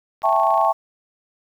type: click train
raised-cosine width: 0.3 ms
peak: -25 dBFS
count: 13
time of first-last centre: 0.22-0.649 s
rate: 28 Hz
type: chord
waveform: sine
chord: A dominant seventh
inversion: second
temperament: just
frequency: 660 / 792 / 880 / 1100 Hz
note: E5 / G5 / A5 / C#6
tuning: +2 / +18 / 0 / -14 cents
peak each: -20 dBFS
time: 0.23-0.73 s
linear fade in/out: 20 ms
effects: 8-bit